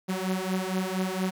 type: beating tone pair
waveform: sawtooth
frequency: 185 / 189.3 Hz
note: F#3 / F#3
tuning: 0 / +40 cents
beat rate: 4.3 Hz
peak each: -26 dBFS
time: 0.08-1.31 s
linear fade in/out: 20 ms
effects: 10-bit